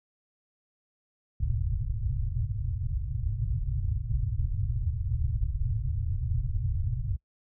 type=low-pass noise; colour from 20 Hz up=white; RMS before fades=-29 dBFS; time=1.4-7.17 s; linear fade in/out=5 ms; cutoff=130 Hz; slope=96 dB/octave; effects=noise-tail reverb RT60 0.1 s tail -24 dB re dry